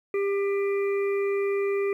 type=harmonic tone; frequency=398.2 Hz; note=G4; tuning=27 cents sharp; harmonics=1 / 3 / 5 / 6; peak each=-23 / -38 / -39 / -39 dBFS; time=0.14-1.93 s; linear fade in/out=2 ms; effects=10-bit